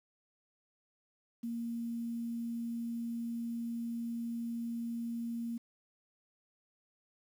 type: tone with quantisation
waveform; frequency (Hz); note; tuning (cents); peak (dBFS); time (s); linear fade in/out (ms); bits
sine; 233.1; A#3; 0; -35; 1.43-5.58; 10; 10
effects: none